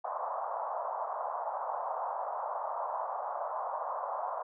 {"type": "band-pass noise", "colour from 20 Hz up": "white", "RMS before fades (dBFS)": -36, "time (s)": [0.04, 4.43], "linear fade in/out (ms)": 10, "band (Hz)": [590, 1100], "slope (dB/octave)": 48, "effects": []}